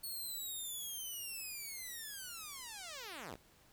5% pulse linear sweep, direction down, 4392 to 46 Hz, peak -34 dBFS, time 0.03-3.36 s, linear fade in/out 10 ms, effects pink hiss -66 dBFS RMS until 3.72 s

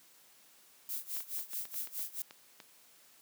violet noise with tremolo, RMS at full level -37 dBFS, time 0.89-2.22 s, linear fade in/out 0 ms, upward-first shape sine, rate 4.7 Hz, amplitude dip 90%
clicks, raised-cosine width 0.2 ms, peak -31 dBFS, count 10, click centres 1.167 / 1.205 / 1.391 / 1.533 / 1.654 / 1.743 / 1.873 / 1.993 / 2.309 / 2.602 s
effects white hiss -62 dBFS RMS until 3.21 s + high-pass 150 Hz 12 dB/octave

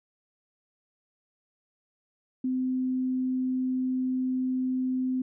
sine tone, 256.9 Hz, C4, 32 cents flat, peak -25 dBFS, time 2.44-5.22 s, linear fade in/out 5 ms, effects none

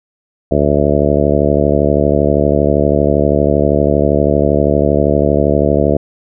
harmonic tone, 72.6 Hz, D2, 19 cents flat, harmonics 1 / 2 / 3 / 4 / 5 / 6 / 7 / 8 / 9, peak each -18 / -18 / -18 / -18 / -18 / -18 / -18 / -18 / -18 dBFS, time 0.51-5.97 s, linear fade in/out 5 ms, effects none

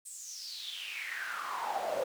brown noise with high-pass filter sweep, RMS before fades -38 dBFS, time 0.05-2.04 s, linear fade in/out 10 ms, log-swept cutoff 8600 to 520 Hz, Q 7.8, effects none

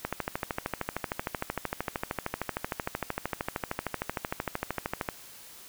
click train, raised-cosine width 0.5 ms, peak -14 dBFS, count 67, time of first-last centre 0.05-5.088 s, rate 13.1 Hz, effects white hiss -49 dBFS RMS until 5.68 s

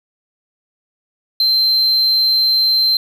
triangle tone, 4118 Hz, C8, 28 cents flat, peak -10 dBFS, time 1.4-2.97 s, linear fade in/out 2 ms, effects 8-bit

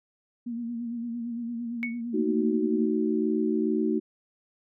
sine tone with vibrato, 235.3 Hz, A#3, 16 cents sharp, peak -30 dBFS, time 0.46-2.87 s, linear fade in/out 10 ms, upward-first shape sine, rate 8.8 Hz, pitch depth 46 cents each way
sine tone with exponential decay, 2217 Hz, C#7, in tune, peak -25 dBFS, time 1.83-2.01 s, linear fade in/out 0 ms, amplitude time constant 38 ms
sine chord, D# diminished, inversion second, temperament just, 224 / 311.1 / 373.4 Hz, A3 / D#4 / F#4, +31 / 0 / +16 cents, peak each -27 / -27 / -28 dBFS, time 2.13-4 s, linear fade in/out 20 ms
effects none

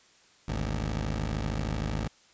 15% pulse tone pair together, 52.98 / 75.4 Hz, G#1 / D2, +35 / +46 cents, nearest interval tritone, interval 611 cents, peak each -24 / -28 dBFS, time 0.48-2.08 s, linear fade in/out 5 ms, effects white hiss -60 dBFS RMS until 2.33 s + resampled to 16000 Hz

